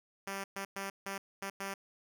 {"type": "tone bursts at uneven times", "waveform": "5% pulse", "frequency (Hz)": 196.1, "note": "G3", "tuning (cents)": 1, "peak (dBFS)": -26, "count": 6, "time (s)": [[0.27, 0.44], [0.56, 0.65], [0.76, 0.9], [1.06, 1.18], [1.42, 1.5], [1.6, 1.74]], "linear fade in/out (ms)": 5, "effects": []}